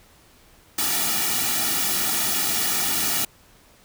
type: noise with comb filter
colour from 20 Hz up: white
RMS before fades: -23 dBFS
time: 0.78-3.25 s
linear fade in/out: 5 ms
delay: 1.9 ms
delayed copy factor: -0.85
effects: pink hiss -54 dBFS RMS until 3.84 s